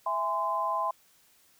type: chord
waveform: sine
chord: E augmented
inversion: none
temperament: just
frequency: 659.3 / 824.1 / 1030.1 Hz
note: E5 / G#5 / B#5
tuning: 0 / -14 / -27 cents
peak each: -34 / -34 / -28 dBFS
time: 0.06-0.91 s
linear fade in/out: 5 ms
effects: white hiss -63 dBFS RMS until 1.59 s